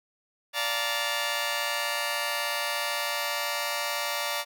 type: chord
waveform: 10% pulse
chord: Bb major seventh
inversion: first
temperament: just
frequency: 582.7 / 699.2 / 874.1 / 932.3 Hz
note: D5 / F5 / A5 / Bb5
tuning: -14 / +2 / -12 / 0 cents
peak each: -23 / -26 / -28 / -24 dBFS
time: 0.53-4.45 s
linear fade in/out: 50 ms
effects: none